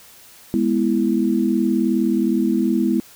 sine chord, E major, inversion first, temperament equal, 207.7 / 246.9 / 329.6 Hz, G#3 / B3 / E4, 0 / 0 / 0 cents, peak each -20 dBFS, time 0.54-3 s, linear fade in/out 0 ms, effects white hiss -46 dBFS RMS until 3.15 s

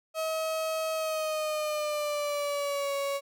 35% pulse tone with pitch glide, 638 to 558.6 Hz, D#5 to C#5, +43 to +13 cents, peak -27 dBFS, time 0.14-3.21 s, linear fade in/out 50 ms, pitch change -230 cents, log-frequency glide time 0.94-2.94 s, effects none

